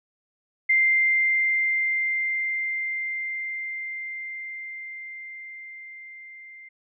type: tone with level ramp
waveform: sine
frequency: 2093 Hz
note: C7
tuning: in tune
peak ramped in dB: -16 to -42 dBFS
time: 0.69-6.69 s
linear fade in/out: 10 ms
effects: none